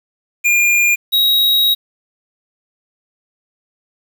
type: tone pair in turn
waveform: square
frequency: 2409 / 3813 Hz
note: D7 / A#7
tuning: +43 / +38 cents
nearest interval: minor sixth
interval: 795 cents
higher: second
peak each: -11 dBFS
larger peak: neither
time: 0.44-0.96 / 1.12-1.75 s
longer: second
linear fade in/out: 20 ms
effects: 7-bit